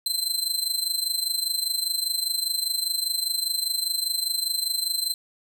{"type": "tone with amplitude modulation", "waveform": "sawtooth", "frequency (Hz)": 4093, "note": "C8", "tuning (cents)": -39, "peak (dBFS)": -18, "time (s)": [0.06, 5.14], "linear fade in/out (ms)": 2, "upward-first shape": "sine", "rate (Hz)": 25, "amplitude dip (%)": 75, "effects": []}